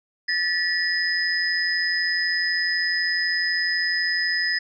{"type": "tone cluster", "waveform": "sine", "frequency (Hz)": [1756, 1928, 5040], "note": ["A6", "B6", "D#8"], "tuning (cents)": [-4, -42, 21], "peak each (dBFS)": -25, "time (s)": [0.28, 4.59], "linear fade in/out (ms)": 10, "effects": []}